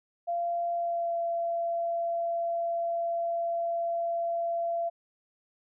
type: tone with pitch glide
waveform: sine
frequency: 688 to 679.3 Hz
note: F5 to F5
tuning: -26 to -48 cents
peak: -27 dBFS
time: 0.27-4.9 s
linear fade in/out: 20 ms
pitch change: -22 cents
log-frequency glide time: 0.74-1.17 s
effects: none